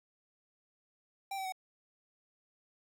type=tone with pitch steps; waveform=square; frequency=784 / 766.5 / 749.5 Hz; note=G5 / G5 / F#5; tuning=0 / -39 / +22 cents; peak=-37 dBFS; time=1.31-1.523 s; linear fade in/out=5 ms; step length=71 ms; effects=11-bit